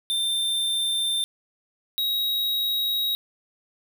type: tone pair in turn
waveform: square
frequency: 3584 / 3812 Hz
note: A7 / A#7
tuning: +31 / +38 cents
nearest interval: minor second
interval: 107 cents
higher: second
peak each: -23 dBFS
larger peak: neither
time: 0.1-1.24 / 1.98-3.15 s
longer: second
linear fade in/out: 0 ms
effects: none